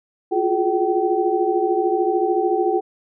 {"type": "tone cluster", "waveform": "sine", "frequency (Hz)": [347.8, 361.3, 422.1, 769], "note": ["F4", "F#4", "G#4", "G5"], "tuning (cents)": [-7, -41, 28, -33], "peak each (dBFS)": -22, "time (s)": [0.31, 2.81], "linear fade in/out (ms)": 20, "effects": []}